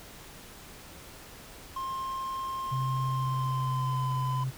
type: tone with pitch glide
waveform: triangle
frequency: 1060 to 1013.3 Hz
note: C6 to B5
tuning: +22 to +44 cents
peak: -30 dBFS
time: 1.76-4.44 s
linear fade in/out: 5 ms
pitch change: -78 cents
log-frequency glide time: 3.05-4.14 s
type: tone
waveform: sine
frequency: 130.81 Hz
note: C3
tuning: in tune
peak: -28 dBFS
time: 2.71-4.51 s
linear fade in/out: 20 ms
effects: pink hiss -48 dBFS RMS until 4.57 s